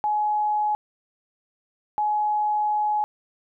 sine tone pair in turn, 843 / 843 Hz, G#5 / G#5, +26 / +26 cents, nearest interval unison, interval 0 cents, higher neither, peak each -20 dBFS, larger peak neither, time 0.04-0.75 / 1.98-3.04 s, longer second, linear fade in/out 0 ms, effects none

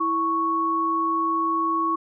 sine tone pair together, 328.7 / 1108.7 Hz, E4 / C#6, -5 / 0 cents, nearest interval octave + major sixth, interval 2105 cents, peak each -27 / -21 dBFS, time 0-1.96 s, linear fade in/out 10 ms, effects none

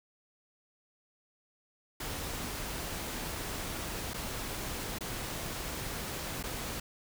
pink noise with dropouts, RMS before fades -38 dBFS, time 2-6.8 s, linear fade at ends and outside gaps 5 ms, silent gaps 4.136-4.141 / 4.986-5.007 / 6.429-6.437 s, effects none

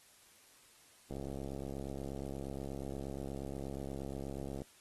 click train, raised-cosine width 2 ms, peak -29 dBFS, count 241, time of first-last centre 1.11-4.619 s, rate 68.4 Hz, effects white hiss -63 dBFS RMS until 4.8 s + AAC 32 kbps

